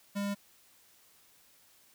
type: tone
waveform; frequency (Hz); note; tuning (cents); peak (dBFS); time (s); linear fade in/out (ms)
square; 201.4; G3; +47; -32; 0.15-0.35; 20
effects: white hiss -63 dBFS RMS until 1.94 s